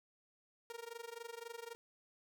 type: tone with amplitude modulation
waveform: sawtooth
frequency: 466.2 Hz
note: A#4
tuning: in tune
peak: -39 dBFS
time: 0.7-1.75 s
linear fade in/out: 0 ms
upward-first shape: sine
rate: 23.8 Hz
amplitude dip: 90%
effects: none